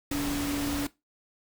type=tone in noise; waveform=sine; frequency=286.3 Hz; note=D4; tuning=44 cents flat; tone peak=-28 dBFS; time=0.11-0.87 s; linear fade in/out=5 ms; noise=pink; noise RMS=-34 dBFS; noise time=0.11-0.87 s; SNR=+3 dB; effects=noise-tail reverb RT60 0.2 s tail -18 dB re dry